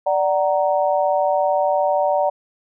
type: chord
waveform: sine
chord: D augmented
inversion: none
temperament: equal with one note detuned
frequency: 587.3 / 749.9 / 932.3 Hz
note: D5 / F#5 / A#5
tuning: 0 / +23 / 0 cents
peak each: -18 / -20 / -23 dBFS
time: 0.06-2.3 s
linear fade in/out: 10 ms
effects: none